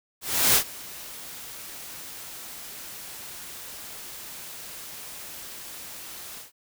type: noise with ADSR envelope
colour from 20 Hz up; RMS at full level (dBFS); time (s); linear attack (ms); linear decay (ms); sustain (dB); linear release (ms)
white; -18; 0.21-6.52; 340; 84; -22; 140
effects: none

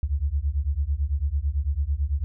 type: beating tone pair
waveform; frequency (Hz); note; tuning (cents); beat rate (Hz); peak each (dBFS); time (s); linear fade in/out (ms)
sine; 67 / 76; C2 / D#2; +42 / -40; 9; -25; 0.03-2.24; 0
effects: none

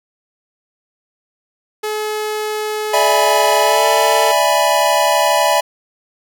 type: tone with pitch glide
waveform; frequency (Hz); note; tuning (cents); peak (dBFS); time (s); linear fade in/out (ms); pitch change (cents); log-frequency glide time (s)
sawtooth; 427 to 444.6; G#4 to A4; +48 to +18; -15; 1.83-4.32; 10; +70; 3.61-3.86
type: chord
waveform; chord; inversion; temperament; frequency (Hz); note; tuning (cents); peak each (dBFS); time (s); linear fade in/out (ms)
square; E dominant seventh; third; equal; 587.3 / 659.3 / 830.6 / 987.8; D5 / E5 / G#5 / B5; 0 / 0 / 0 / 0; -18; 2.93-5.61; 10
effects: none

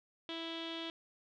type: tone with low-pass filter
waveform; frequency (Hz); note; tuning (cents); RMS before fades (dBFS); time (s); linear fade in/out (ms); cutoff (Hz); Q
sawtooth; 329.6; E4; 0; -42; 0.29-0.9; 0; 3400; 7.9
effects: none

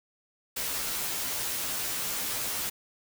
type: noise with comb filter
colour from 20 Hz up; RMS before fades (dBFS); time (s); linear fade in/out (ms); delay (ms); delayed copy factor
white; -32; 0.56-2.7; 10; 13; -0.75
effects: none

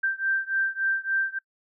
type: beating tone pair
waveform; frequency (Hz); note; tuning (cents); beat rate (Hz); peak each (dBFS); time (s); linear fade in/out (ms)
sine; 1568 / 1571.5; G6 / G6; 0 / +4; 3.5; -26 / -27; 0.03-1.39; 10
effects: noise-tail reverb RT60 0.1 s tail -24 dB re dry

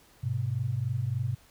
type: tone pair together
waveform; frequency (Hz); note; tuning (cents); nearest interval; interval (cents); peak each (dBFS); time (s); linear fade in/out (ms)
sine; 103.83 / 127.27; G#2 / C3; 0 / -48; major third; 352; -31 / -29; 0.23-1.35; 10
effects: pink hiss -59 dBFS RMS until 1.5 s

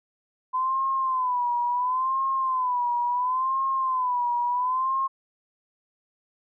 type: tone with vibrato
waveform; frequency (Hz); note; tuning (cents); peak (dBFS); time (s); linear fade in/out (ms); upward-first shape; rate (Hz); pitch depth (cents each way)
sine; 1015; B5; +47; -22; 0.53-5.08; 20; sine; 0.72; 95
effects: none

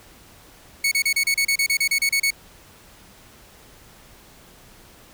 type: tone bursts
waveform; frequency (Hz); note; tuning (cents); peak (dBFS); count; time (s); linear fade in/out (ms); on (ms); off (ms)
sawtooth; 2217; C#7; 0; -14; 14; 0.84-2.306; 5; 75; 32
effects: pink hiss -49 dBFS RMS until 5.13 s

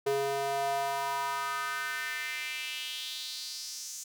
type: tone with high-pass filter sweep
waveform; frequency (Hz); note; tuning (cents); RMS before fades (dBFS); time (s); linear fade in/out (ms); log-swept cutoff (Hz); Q
square; 138.5; C#3; -1; -34; 0.06-4.04; 10; 440 to 6700; 3.5
effects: none

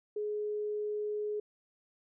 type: tone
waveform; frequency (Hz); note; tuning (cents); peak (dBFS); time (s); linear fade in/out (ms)
sine; 420; G#4; +19; -32; 0.16-1.4; 5
effects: none

